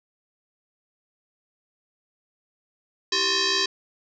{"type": "tone with frequency modulation", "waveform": "sine", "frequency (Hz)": 390.5, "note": "G4", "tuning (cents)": -7, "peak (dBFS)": -20, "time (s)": [3.12, 3.66], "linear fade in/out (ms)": 5, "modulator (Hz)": 716, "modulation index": 7.4, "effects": []}